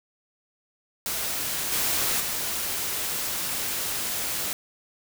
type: noise with level steps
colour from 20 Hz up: white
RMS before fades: -29 / -25 / -29 dBFS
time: 1.06-4.53 s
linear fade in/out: 0 ms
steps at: 1.72 / 2.2 s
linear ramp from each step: 2 ms
effects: none